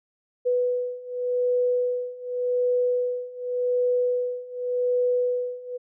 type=beating tone pair; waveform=sine; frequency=493.9 / 494.77 Hz; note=B4 / B4; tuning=0 / +3 cents; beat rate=0.87 Hz; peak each=-26 / -24 dBFS; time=0.45-5.78 s; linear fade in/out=20 ms; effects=none